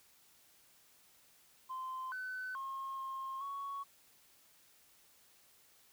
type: tone with pitch steps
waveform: sine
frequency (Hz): 1038 / 1511 / 1075 / 1068 / 1113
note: C6 / F#6 / C6 / C6 / C#6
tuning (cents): -14 / +36 / +47 / +35 / +7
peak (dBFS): -38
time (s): 1.69-3.84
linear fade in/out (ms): 20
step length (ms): 430
effects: tanh soft clip ceiling -36 dBFS + white hiss -66 dBFS RMS until 5.92 s